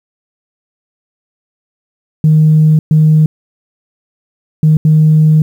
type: tone bursts at uneven times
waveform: sine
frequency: 155.3 Hz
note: D#3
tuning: 3 cents flat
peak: -3 dBFS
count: 4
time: 2.24-2.79 / 2.91-3.26 / 4.63-4.77 / 4.85-5.42 s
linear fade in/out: 2 ms
effects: tanh soft clip ceiling 0 dBFS + 7-bit